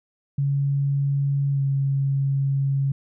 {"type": "tone with pitch glide", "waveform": "sine", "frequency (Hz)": [140, 137.59], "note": ["C#3", "C#3"], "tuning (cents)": [18, -13], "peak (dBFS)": -19, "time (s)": [0.38, 2.92], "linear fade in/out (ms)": 5, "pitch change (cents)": -31, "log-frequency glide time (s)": [1.52, 1.61], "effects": []}